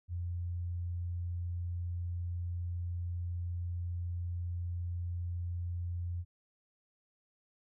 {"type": "tone", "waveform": "sine", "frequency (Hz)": 87.31, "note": "F2", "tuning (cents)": 0, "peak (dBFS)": -34, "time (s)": [0.08, 6.25], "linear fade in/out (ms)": 50, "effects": []}